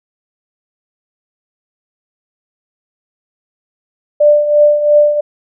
sine tone with tremolo, 592 Hz, D5, 14 cents sharp, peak -3 dBFS, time 4.2-5.21 s, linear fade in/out 10 ms, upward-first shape triangle, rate 2.9 Hz, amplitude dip 70%, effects none

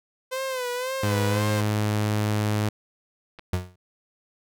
sawtooth tone with vibrato, 510 Hz, C5, 44 cents flat, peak -23 dBFS, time 0.31-1.62 s, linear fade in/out 20 ms, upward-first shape sine, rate 1.9 Hz, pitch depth 76 cents each way
sawtooth tone with pitch glide, 103.83 to 105.77 Hz, G#2 to G#2, 0 to +32 cents, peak -18 dBFS, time 1.03-2.69 s, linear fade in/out 5 ms, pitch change +32 cents, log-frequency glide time 1.31-1.37 s
clicks, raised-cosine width 0.3 ms, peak -27 dBFS, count 2, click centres 3.388 / 3.394 s
35% pulse tone with exponential decay, 90.7 Hz, F#2, 34 cents flat, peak -19 dBFS, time 3.53-3.76 s, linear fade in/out 5 ms, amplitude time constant 49 ms
effects none

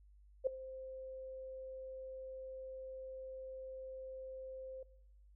sine tone with ADSR envelope, 523.3 Hz, C5, in tune, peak -27 dBFS, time 0.44-4.83 s, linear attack 28 ms, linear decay 5 ms, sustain -18 dB, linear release 4 ms, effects noise-tail reverb RT60 0.8 s tail -20 dB re dry + added 50 Hz sine -60 dBFS peak until 5.35 s

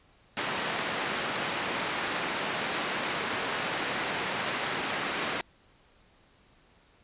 white band-pass noise, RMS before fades -32 dBFS, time 0.37-5.41 s, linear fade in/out 0 ms, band 150 to 2400 Hz, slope 12 dB/octave, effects pink hiss -62 dBFS RMS until 7.03 s + resampled to 8000 Hz

